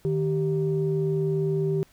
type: tone pair together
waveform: sine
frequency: 154.6 / 389.6 Hz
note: D#3 / G4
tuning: -11 / -11 cents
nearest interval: octave + major third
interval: 1600 cents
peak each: -24 dBFS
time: 0.05-1.83 s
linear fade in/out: 0 ms
effects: tanh soft clip ceiling -15 dBFS + pink hiss -59 dBFS RMS until 1.92 s